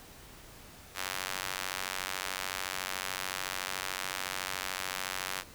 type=tone with high-pass filter; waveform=square; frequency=46.87 Hz; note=F#1; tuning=23 cents sharp; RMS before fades=-37 dBFS; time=0.94-5.44 s; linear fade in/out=50 ms; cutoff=1300 Hz; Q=0.7; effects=pink hiss -52 dBFS RMS until 5.54 s